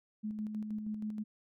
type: tone with tremolo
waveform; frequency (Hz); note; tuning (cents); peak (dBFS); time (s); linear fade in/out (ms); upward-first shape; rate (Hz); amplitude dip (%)
sine; 213.4; G#3; +47; -34; 0.23-1.24; 20; square; 6.3; 40
effects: none